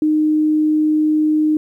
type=tone; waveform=sine; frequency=307.2 Hz; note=D#4; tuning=22 cents flat; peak=-12 dBFS; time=0.02-1.57 s; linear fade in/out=2 ms; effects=9-bit